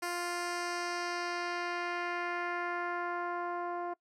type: tone with low-pass filter sweep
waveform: 10% pulse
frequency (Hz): 349.9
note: F4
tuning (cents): +3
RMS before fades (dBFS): -36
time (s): 0.02-3.94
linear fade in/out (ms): 10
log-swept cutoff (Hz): 11000 to 810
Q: 1.2
effects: noise-tail reverb RT60 0.1 s tail -22 dB re dry

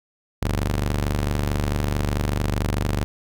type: ring-modulated tone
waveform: sawtooth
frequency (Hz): 73.42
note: D2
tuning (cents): 0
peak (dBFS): -14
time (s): 0.42-3.04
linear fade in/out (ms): 0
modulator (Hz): 24.4
effects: none

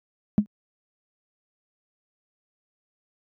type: tone with exponential decay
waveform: sine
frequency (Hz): 207.7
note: G#3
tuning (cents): 0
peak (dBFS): -9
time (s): 0.38-0.46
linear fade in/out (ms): 0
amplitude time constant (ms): 17
effects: tanh soft clip ceiling -9 dBFS + high-pass 80 Hz 12 dB/octave

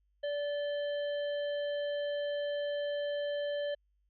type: harmonic tone with a mistuned harmonic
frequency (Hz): 580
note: D5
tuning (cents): -22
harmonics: 1 / 3 / 5 / 7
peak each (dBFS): -32 / -45 / -46 / -58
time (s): 0.23-3.75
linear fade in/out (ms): 10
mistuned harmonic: 5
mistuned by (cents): +120
effects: added 50 Hz sine -70 dBFS peak until 4.09 s

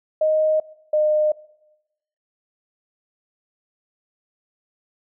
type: tone pair in turn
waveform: sine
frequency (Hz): 622.3 / 609.8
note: D#5 / D#5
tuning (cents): 0 / -35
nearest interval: unison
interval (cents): 35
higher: first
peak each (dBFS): -15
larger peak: neither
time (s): 0.21-0.6 / 0.93-1.32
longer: neither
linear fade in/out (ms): 5
effects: noise-tail reverb RT60 0.9 s tail -21 dB re dry

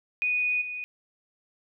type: tone with level steps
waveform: sine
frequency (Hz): 2477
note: D#7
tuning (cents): -8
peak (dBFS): -23 / -32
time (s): 0.22-0.84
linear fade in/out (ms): 0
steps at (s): 0.61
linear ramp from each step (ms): 10
effects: none

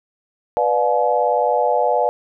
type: chord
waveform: sine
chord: B diminished seventh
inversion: none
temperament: just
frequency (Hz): 493.9 / 592.7 / 711.2 / 853.4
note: B4 / D5 / F5 / Ab5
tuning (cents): 0 / +16 / +31 / +47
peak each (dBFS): -20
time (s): 0.57-2.09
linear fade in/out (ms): 0
effects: none

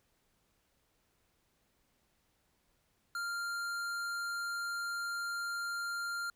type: tone with tanh clipping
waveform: sine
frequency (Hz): 1394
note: F6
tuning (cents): -4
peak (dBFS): -37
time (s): 3.15-6.3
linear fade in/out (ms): 2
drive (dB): 17
effects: pink hiss -75 dBFS RMS until 6.35 s

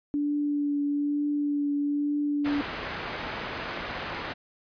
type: tone with vibrato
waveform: sine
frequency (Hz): 290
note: D4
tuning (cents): -22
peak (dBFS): -24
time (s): 0.14-2.61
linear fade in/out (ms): 0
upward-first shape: triangle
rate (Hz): 1.1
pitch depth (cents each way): 17
type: low-pass noise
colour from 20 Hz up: white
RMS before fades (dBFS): -35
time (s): 2.44-4.34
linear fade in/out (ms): 20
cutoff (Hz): 2000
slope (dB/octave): 12
effects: resampled to 11025 Hz

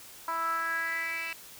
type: tone with band-pass filter sweep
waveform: 10% pulse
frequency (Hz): 329.6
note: E4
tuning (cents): 0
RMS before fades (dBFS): -32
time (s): 0.28-1.33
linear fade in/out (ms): 2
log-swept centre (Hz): 1100 to 2700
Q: 5.5
effects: white hiss -49 dBFS RMS until 1.59 s

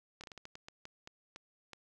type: slowing click train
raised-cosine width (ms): 0.2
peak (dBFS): -30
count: 12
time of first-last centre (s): 0.21-1.733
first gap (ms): 27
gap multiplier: 1.3
effects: none

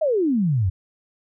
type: exponential sweep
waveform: sine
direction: down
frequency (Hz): 659.3 to 85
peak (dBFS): -17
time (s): 0.01-0.7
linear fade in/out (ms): 10
effects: none

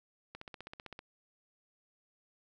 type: click train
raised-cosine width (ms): 0.3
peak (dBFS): -29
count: 11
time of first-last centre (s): 0.35-0.991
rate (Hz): 15.6
effects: none

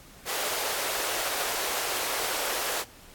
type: high-pass noise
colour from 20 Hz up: pink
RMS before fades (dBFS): -30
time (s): 0.25-2.85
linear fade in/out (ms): 50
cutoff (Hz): 430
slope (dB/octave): 24
effects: pink hiss -51 dBFS RMS until 3.14 s + AAC 64 kbps

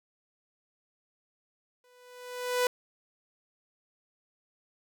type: tone with exponential growth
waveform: sawtooth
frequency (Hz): 495.6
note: B4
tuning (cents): +6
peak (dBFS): -19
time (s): 1.84-2.67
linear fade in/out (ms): 2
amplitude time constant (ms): 180
effects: none

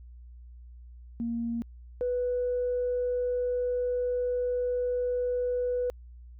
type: tone pair in turn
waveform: sine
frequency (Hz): 233.1 / 493.9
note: A#3 / B4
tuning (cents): 0 / 0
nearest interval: octave + minor second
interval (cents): 1300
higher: second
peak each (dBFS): -28 / -25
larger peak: second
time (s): 1.2-1.62 / 2.01-5.9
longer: second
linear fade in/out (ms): 0
effects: tanh soft clip ceiling -21 dBFS + added 60 Hz sine -45 dBFS peak until 6.39 s

